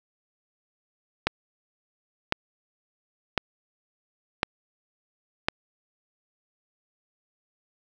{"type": "click train", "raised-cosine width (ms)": 0.3, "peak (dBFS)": -5, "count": 5, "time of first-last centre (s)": [1.27, 5.485], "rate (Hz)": 0.949, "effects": []}